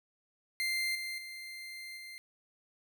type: tone with level steps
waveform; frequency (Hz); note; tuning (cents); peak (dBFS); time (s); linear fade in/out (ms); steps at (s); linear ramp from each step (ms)
30% pulse; 2091; C7; -2; -28 / -34 / -40 / -42; 0.6-2.18; 0; 0.95 / 1.18 / 1.97; 2
effects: none